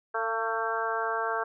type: harmonic tone with a mistuned harmonic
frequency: 224.7 Hz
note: A3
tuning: 37 cents sharp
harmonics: 2 / 3 / 4 / 5 / 6 / 7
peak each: -34 / -34 / -34 / -34 / -34 / -34 dBFS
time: 0.14-1.44 s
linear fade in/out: 10 ms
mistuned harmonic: 3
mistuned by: +20 cents
effects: none